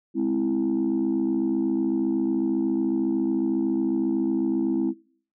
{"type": "chord", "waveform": "sine", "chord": "Ab augmented", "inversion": "none", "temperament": "equal", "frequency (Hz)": [207.7, 261.6, 329.6], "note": ["Ab3", "C4", "E4"], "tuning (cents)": [0, 0, 0], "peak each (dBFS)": [-27, -24, -23], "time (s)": [0.14, 4.94], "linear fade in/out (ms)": 50, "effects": ["noise-tail reverb RT60 0.5 s tail -22 dB re dry", "tanh soft clip ceiling -16 dBFS"]}